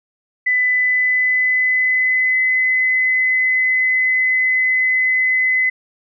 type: tone with pitch glide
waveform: sine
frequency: 2000 to 2027 Hz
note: B6 to B6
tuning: +21 to +45 cents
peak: -13 dBFS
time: 0.46-5.7 s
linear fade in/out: 10 ms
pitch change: +24 cents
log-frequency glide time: 0.72-2.54 s
effects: none